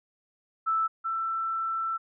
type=tone pair in turn; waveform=sine; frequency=1318.5 / 1333.8 Hz; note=E6 / E6; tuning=0 / +20 cents; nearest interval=unison; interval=20 cents; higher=second; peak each=-23 / -27 dBFS; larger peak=first; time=0.66-0.88 / 1.04-1.98 s; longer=second; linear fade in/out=20 ms; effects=none